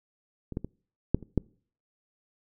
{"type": "clicks", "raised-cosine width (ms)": 3, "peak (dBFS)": [-24, -17, -22, -8, -30, -10], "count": 6, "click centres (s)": [0.523, 0.571, 0.646, 1.146, 1.227, 1.377], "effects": ["noise-tail reverb RT60 0.5 s tail -26 dB re dry"]}